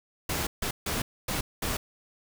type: noise bursts at uneven times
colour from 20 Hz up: pink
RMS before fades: -30 dBFS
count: 5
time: 0.29-0.47 / 0.62-0.71 / 0.86-1.02 / 1.28-1.41 / 1.62-1.77 s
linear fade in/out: 5 ms
effects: none